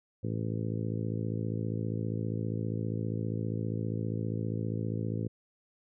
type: harmonic tone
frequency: 55 Hz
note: A1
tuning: in tune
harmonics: 2 / 3 / 4 / 5 / 6 / 7 / 8 / 9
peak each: -33 / -37 / -39 / -41 / -43 / -44 / -45 / -46 dBFS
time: 0.23-5.28 s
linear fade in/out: 10 ms
effects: none